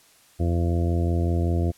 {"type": "harmonic tone", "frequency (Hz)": 85.3, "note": "F2", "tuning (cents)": -40, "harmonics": [1, 2, 3, 4, 5, 6, 7, 8], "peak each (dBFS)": [-21, -29, -32, -30, -38, -37, -41, -36], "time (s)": [0.39, 1.72], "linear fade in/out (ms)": 20, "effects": ["white hiss -56 dBFS RMS until 1.77 s", "low-pass 12000 Hz 12 dB/octave"]}